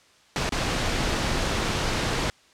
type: noise with dropouts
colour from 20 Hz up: pink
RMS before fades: -25 dBFS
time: 0.36-2.3 s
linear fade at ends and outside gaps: 0 ms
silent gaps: 0.492-0.522 s
effects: white hiss -57 dBFS RMS until 2.53 s + low-pass 6000 Hz 12 dB/octave